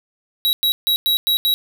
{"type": "tone bursts at uneven times", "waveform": "square", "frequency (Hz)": 3865, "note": "B7", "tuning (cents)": -38, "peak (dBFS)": -15, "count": 6, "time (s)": [[0.45, 0.53], [0.63, 0.72], [0.87, 0.96], [1.06, 1.17], [1.27, 1.37], [1.45, 1.54]], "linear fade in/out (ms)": 0, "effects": []}